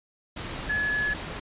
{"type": "tone in noise", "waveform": "sine", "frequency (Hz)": 1704, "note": "G#6", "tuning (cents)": 44, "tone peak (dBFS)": -24, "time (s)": [0.69, 1.14], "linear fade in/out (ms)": 10, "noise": "pink", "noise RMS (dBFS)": -35, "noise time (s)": [0.36, 1.4], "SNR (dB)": 8, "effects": ["resampled to 8000 Hz"]}